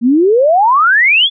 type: exponential sweep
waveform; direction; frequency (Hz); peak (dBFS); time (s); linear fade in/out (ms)
sine; up; 224.5 to 3520; -6; 0.01-1.3; 50
effects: none